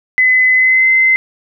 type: tone with pitch glide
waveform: sine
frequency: 2023 to 2062 Hz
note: B6 to C7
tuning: +41 to -26 cents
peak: -7 dBFS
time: 0.18-1.16 s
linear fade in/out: 0 ms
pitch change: +33 cents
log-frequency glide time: 0.53-0.89 s
effects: none